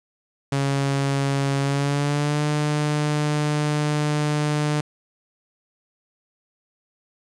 sawtooth tone with pitch glide, 138.59 to 149.4 Hz, C#3 to D3, 0 to +30 cents, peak -16 dBFS, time 0.52-4.81 s, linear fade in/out 5 ms, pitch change +130 cents, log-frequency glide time 1.61-2.44 s, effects resampled to 22050 Hz + 8-bit

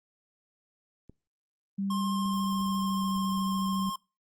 clicks, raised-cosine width 3 ms, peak -36 dBFS, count 3, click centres 1.096 / 2.26 / 2.61 s
sine tone with pitch glide, 196.6 to 192.44 Hz, G3 to G3, +5 to -32 cents, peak -28 dBFS, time 1.78-3.9 s, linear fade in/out 10 ms, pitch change -37 cents, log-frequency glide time 1.99-3.2 s
square tone with vibrato, 1063 Hz, C6, 27 cents sharp, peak -33 dBFS, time 1.9-3.96 s, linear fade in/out 5 ms, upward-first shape square, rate 14 Hz, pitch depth 14 cents each way
effects noise-tail reverb RT60 0.3 s tail -25 dB re dry + Opus 32 kbps

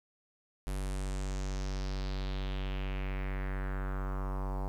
square tone with low-pass filter sweep, 47.8 Hz, G1, 43 cents flat, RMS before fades -35 dBFS, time 0.67-4.68 s, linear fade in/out 0 ms, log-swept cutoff 11000 to 880 Hz, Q 3, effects 10-bit

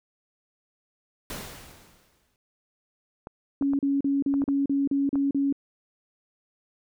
pink noise with exponential decay, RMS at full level -34 dBFS, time 1.3-2.36 s, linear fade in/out 1 ms, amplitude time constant 230 ms
clicks, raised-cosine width 1 ms, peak -23 dBFS, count 7, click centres 3.271 / 3.624 / 3.735 / 4.34 / 4.419 / 4.487 / 5.156 s
sine tone bursts, 278.3 Hz, C#4, 7 cents sharp, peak -21 dBFS, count 9, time 3.61-5.526 s, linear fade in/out 2 ms, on 180 ms, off 37 ms
effects none

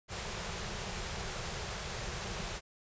pink band-stop noise, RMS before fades -39 dBFS, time 0.08-2.61 s, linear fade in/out 50 ms, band 220 to 340 Hz, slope 96 dB/octave, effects resampled to 16000 Hz

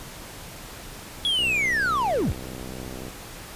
triangle linear sweep, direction down, 3392 to 33.53 Hz, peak -19 dBFS, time 1.25-2.32 s, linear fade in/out 0 ms
click train, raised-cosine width 2 ms, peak -24 dBFS, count 109, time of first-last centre 1.39-3.083 s, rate 63.8 Hz
effects pink hiss -40 dBFS RMS until 3.55 s + resampled to 32000 Hz

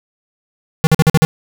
square tone bursts, 159.2 Hz, D#3, 40 cents sharp, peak -7 dBFS, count 6, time 0.84-1.25 s, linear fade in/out 0 ms, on 30 ms, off 46 ms, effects none

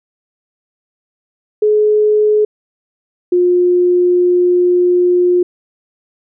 sine tone pair in turn, 424 / 356.5 Hz, G#4 / F4, +36 / +36 cents, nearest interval minor third, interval 300 cents, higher first, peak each -8 dBFS, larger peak neither, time 1.62-2.45 / 3.32-5.43 s, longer second, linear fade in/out 5 ms, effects none

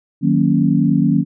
sine chord, D# minor seventh, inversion none, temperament equal, 155.56 / 185 / 233.1 / 277.2 Hz, D#3 / F#3 / A#3 / C#4, 0 / 0 / 0 / 0 cents, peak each -17 dBFS, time 0.21-1.25 s, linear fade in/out 50 ms, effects none

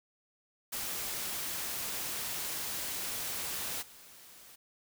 white noise with level steps, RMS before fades -37 / -54 dBFS, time 0.72-4.56 s, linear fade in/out 10 ms, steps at 3.81 s, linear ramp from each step 20 ms, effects none

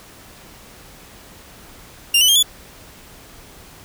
sawtooth tone with pitch steps, 2794 / 2995 / 3209 / 3440 Hz, F7 / F#7 / G7 / A7, 0 / +20 / +40 / -40 cents, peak -8 dBFS, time 2.14-2.428 s, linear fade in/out 5 ms, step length 72 ms, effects pink hiss -43 dBFS RMS until 3.84 s

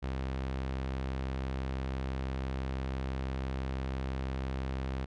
sawtooth tone, 66 Hz, C2, 16 cents sharp, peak -29 dBFS, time 0.02-5.06 s, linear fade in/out 20 ms, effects low-pass 4000 Hz 12 dB/octave

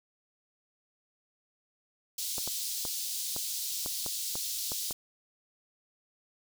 pink high-pass noise, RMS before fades -35 dBFS, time 2.18-4.93 s, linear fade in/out 5 ms, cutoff 4000 Hz, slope 24 dB/octave
clicks, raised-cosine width 1 ms, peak -25 dBFS, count 9, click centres 2.382 / 2.476 / 2.852 / 3.364 / 3.861 / 4.063 / 4.355 / 4.719 / 4.909 s
effects none

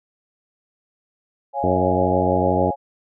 sine chord, Db major, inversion none, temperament equal, 554.4 / 698.5 / 830.6 Hz, Db5 / F5 / Ab5, 0 / 0 / 0 cents, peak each -27 / -27 / -23 dBFS, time 1.53-2.76 s, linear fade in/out 50 ms
harmonic tone, 91.3 Hz, F#2, 23 cents flat, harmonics 1 / 2 / 3 / 4 / 5 / 6 / 7, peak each -25 / -25 / -25 / -25 / -25 / -25 / -25 dBFS, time 1.63-2.71 s, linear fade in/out 10 ms
effects none

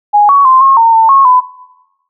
sine tone with pitch steps, 828 / 1121 / 1042 / 1081 / 914 / 897 / 1091 / 1005 Hz, G#5 / C#6 / C6 / C#6 / A#5 / A5 / C#6 / B5, -5 / +19 / -7 / -44 / -34 / +33 / -28 / +30 cents, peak -3 dBFS, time 0.13-1.41 s, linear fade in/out 20 ms, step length 160 ms, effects noise-tail reverb RT60 1.0 s tail -20 dB re dry

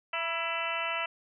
harmonic tone with a mistuned harmonic, 333 Hz, E4, 18 cents sharp, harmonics 2 / 3 / 4 / 5 / 6 / 7 / 8 / 9, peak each -38 / -38 / -36 / -44 / -38 / -40 / -35 / -40 dBFS, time 0.13-1.06 s, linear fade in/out 5 ms, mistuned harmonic 3, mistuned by -35 cents, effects none

